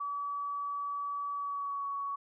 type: tone with pitch glide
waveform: sine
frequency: 1144 to 1121.8 Hz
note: D6 to C#6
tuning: -46 to +20 cents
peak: -33 dBFS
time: 0-2.16 s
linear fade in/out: 10 ms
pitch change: -34 cents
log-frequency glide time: 1.33-1.86 s
effects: none